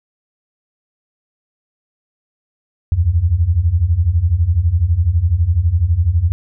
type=beating tone pair; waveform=sine; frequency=77.78 / 89.78 Hz; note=D#2 / F2; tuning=0 / +48 cents; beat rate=12 Hz; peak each=-16 / -13 dBFS; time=2.92-6.32 s; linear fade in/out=0 ms; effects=none